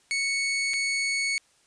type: tone with dropouts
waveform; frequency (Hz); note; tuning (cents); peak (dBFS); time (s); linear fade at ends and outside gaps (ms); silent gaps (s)
sawtooth; 2216; C#7; -1; -21; 0.11-1.38; 0; 0.735-0.739
effects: white hiss -63 dBFS RMS until 1.66 s + resampled to 22050 Hz